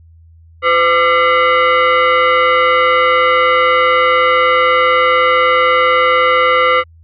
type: tone with frequency modulation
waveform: sine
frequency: 340 Hz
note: F4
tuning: 46 cents flat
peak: -8 dBFS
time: 0.62-6.84 s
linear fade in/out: 50 ms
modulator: 849 Hz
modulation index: 2.3
effects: added 82 Hz sine -40 dBFS peak until 7.03 s